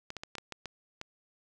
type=clicks; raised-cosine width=0.2 ms; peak=-22 dBFS; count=8; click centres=0.104 / 0.167 / 0.235 / 0.353 / 0.383 / 0.523 / 0.657 / 1.014 s; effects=none